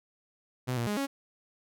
sawtooth tone with pitch steps, 126.5 / 118.2 / 207.5 / 276.2 Hz, B2 / A#2 / G#3 / C#4, +42 / +24 / -1 / -6 cents, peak -25 dBFS, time 0.67-1.07 s, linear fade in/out 20 ms, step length 100 ms, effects none

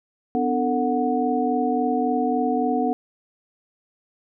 sine tone cluster, 250.8 / 294.4 / 449.8 / 734 Hz, B3 / D4 / A4 / F#5, +27 / +4 / +38 / -14 cents, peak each -23 / -27 / -26 / -24 dBFS, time 0.35-2.93 s, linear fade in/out 0 ms, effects none

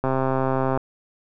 click train, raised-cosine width 1 ms, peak -9 dBFS, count 98, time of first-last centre 0.04-0.775 s, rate 132 Hz, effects none

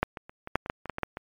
clicks, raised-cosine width 0.5 ms, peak -7 / -21 / -29 / -22 / -7 / -22 / -12 / -23 / -15 / -18 / -11 / -20 dBFS, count 12, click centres 0.03 / 0.172 / 0.295 / 0.474 / 0.556 / 0.661 / 0.699 / 0.857 / 0.897 / 0.984 / 1.033 / 1.171 s, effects MP3 96 kbps

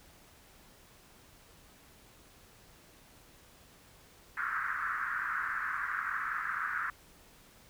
white band-pass noise, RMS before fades -35 dBFS, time 4.37-6.9 s, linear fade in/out 2 ms, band 1200 to 1700 Hz, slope 48 dB/octave, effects pink hiss -59 dBFS RMS until 7.69 s

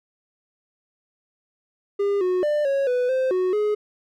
triangle tone with pitch steps, 402.8 / 365.5 / 595 / 551 / 496.1 / 520 / 368.4 / 420.3 Hz, G4 / F#4 / D5 / C#5 / B4 / C5 / F#4 / G#4, +47 / -21 / +22 / -11 / +8 / -11 / -7 / +21 cents, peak -17 dBFS, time 1.99-3.75 s, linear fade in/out 10 ms, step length 220 ms, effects none

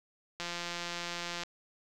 click train, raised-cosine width 0.2 ms, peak -20 dBFS, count 180, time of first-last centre 0.4-1.435 s, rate 173 Hz, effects none

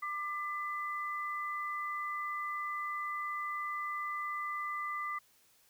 sine tone pair together, 1189 / 2006 Hz, D6 / B6, +21 / +26 cents, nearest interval major sixth, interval 905 cents, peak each -36 / -40 dBFS, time 0.02-5.19 s, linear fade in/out 10 ms, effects white hiss -67 dBFS RMS until 5.69 s

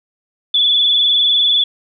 sine tone with vibrato, 3434 Hz, A7, 43 cents flat, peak -10 dBFS, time 0.54-1.64 s, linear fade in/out 5 ms, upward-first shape sine, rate 20 Hz, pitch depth 45 cents each way, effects none

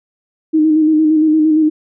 sine tone with vibrato, 311.1 Hz, D#4, in tune, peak -8 dBFS, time 0.53-1.7 s, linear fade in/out 20 ms, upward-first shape square, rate 8.7 Hz, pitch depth 29 cents each way, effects none

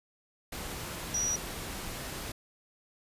sine tone in noise, 5810 Hz, F#8, 32 cents flat, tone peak -28 dBFS, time 1.14-1.36 s, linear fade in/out 5 ms, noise pink, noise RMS -39 dBFS, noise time 0.52-2.32 s, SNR +8 dB, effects resampled to 32000 Hz

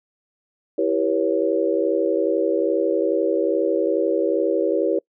sine chord, C# half-diminished seventh, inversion first, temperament equal with one note detuned, 329.6 / 392 / 482.6 / 554.4 Hz, E4 / G4 / B4 / C#5, 0 / 0 / -40 / 0 cents, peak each -23 dBFS, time 0.78-4.99 s, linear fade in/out 5 ms, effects noise-tail reverb RT60 0.1 s tail -26 dB re dry

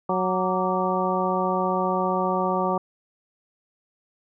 harmonic tone with a mistuned harmonic, 185 Hz, F#3, in tune, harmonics 1 / 2 / 3 / 4 / 5 / 6, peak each -28 / -28 / -28 / -28 / -28 / -28 dBFS, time 0.09-2.78 s, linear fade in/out 5 ms, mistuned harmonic 6, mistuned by +80 cents, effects none

